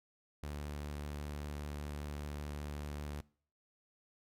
sawtooth tone with vibrato, 73.42 Hz, D2, in tune, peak -36 dBFS, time 0.43-3.21 s, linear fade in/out 0 ms, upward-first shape sine, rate 5.1 Hz, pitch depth 9 cents each way, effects noise-tail reverb RT60 0.5 s tail -23 dB re dry + MP3 96 kbps

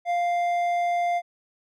sine tone with hard clipping, 698.5 Hz, F5, in tune, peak -23 dBFS, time 0.05-1.22 s, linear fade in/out 50 ms, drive 6 dB, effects none

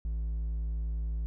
sine tone with hard clipping, 55.7 Hz, A1, 22 cents sharp, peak -31 dBFS, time 0.05-1.26 s, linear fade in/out 0 ms, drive 3 dB, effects none

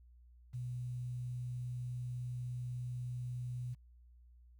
sine tone with quantisation, 123.47 Hz, B2, in tune, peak -38 dBFS, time 0.53-3.75 s, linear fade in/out 20 ms, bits 11, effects added 60 Hz sine -58 dBFS peak until 4.59 s

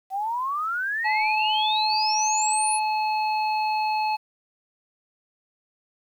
sine exponential sweep, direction up, 751 to 10548 Hz, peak -24 dBFS, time 0.1-2.8 s, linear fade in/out 50 ms
harmonic tone, 860 Hz, A5, 40 cents flat, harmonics 1 / 3 / 5, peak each -22 / -32 / -36 dBFS, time 1.04-4.17 s, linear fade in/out 20 ms
effects 9-bit

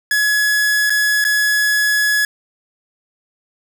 45% pulse tone with dropouts, 1692 Hz, G#6, 32 cents sharp, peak -13 dBFS, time 0.11-2.25 s, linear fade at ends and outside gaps 2 ms, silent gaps 0.897-0.903 / 1.242-1.249 s, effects none

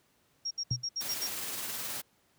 sine tone bursts, 5588 Hz, F8, in tune, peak -31 dBFS, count 7, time 0.45-1.272 s, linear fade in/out 10 ms, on 60 ms, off 67 ms
sine tone with exponential decay, 123.47 Hz, B2, in tune, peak -24 dBFS, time 0.71-0.86 s, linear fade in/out 0 ms, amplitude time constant 32 ms
white noise with tremolo, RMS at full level -36 dBFS, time 1-2.02 s, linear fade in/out 20 ms, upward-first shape triangle, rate 19 Hz, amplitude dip 30%
effects pink hiss -69 dBFS RMS until 2.38 s + high-pass 80 Hz 12 dB/octave

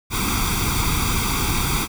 pink noise with comb filter, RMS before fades -21 dBFS, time 0.1-1.88 s, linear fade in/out 50 ms, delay 0.85 ms, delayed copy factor +0.9, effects none

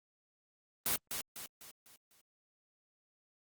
white noise with echo, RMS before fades -32 dBFS, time 0.86-0.96 s, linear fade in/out 0 ms, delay 250 ms, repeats 5, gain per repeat -7 dB, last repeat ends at 2.21 s, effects Opus 24 kbps

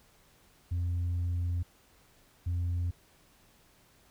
sine tone bursts at uneven times, 87.31 Hz, F2, in tune, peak -26 dBFS, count 2, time 0.71-1.63 / 2.46-2.91 s, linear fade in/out 10 ms, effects tanh soft clip ceiling -27 dBFS + pink hiss -63 dBFS RMS until 4.1 s

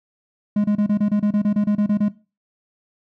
triangle tone bursts, 207.7 Hz, G#3, in tune, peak -13 dBFS, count 14, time 0.56-2.085 s, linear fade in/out 5 ms, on 82 ms, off 29 ms, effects noise-tail reverb RT60 0.3 s tail -17 dB re dry

